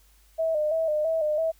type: tone with vibrato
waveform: sine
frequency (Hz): 627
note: D#5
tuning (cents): +13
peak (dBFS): -22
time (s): 0.38-1.52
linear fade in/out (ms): 20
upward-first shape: square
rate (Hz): 3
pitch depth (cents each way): 58
effects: added 50 Hz sine -57 dBFS peak until 1.59 s + white hiss -62 dBFS RMS until 1.59 s